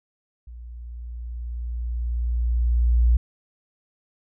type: tone with level ramp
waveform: sine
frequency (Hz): 59.2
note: A#1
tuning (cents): +27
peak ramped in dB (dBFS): -37 to -13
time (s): 0.47-3.17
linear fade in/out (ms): 5
effects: none